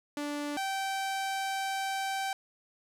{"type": "tone pair in turn", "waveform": "sawtooth", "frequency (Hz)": [292, 776.2], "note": ["D4", "G5"], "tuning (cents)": [-10, -17], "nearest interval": "octave + perfect fourth", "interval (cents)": 1693, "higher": "second", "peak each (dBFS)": [-29, -27], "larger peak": "second", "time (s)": [[0.17, 0.57], [0.57, 2.33]], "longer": "second", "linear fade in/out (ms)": 2, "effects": ["low-pass 11000 Hz 12 dB/octave", "10-bit"]}